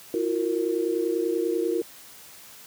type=tone cluster; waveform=sine; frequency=333 / 363.2 / 463.1 Hz; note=E4 / F#4 / A#4; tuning=+18 / -32 / -11 cents; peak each=-27 dBFS; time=0.14-1.82 s; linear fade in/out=2 ms; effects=white hiss -47 dBFS RMS until 2.66 s + high-pass 60 Hz 12 dB/octave